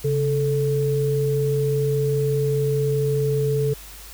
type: tone pair together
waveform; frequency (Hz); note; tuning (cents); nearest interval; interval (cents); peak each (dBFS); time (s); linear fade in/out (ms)
sine; 137.8 / 437.5; C#3 / A4; -10 / -10; octave + minor sixth; 2000; -21; 0.04-3.74; 10
effects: added 50 Hz sine -42 dBFS peak until 4.13 s + white hiss -42 dBFS RMS until 4.13 s